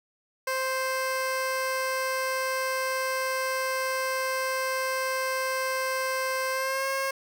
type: tone with pitch glide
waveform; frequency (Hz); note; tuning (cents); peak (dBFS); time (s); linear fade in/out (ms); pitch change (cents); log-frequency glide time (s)
15% pulse; 523.3 to 538.6; C5 to C#5; 0 to -50; -20; 0.47-7.11; 5; +50; 6.52-6.86
effects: none